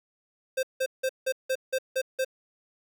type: tone bursts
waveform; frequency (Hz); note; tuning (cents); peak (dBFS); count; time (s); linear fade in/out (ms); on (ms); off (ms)
square; 523.3; C5; 0; -25; 8; 0.57-2.248; 10; 61; 170
effects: 10-bit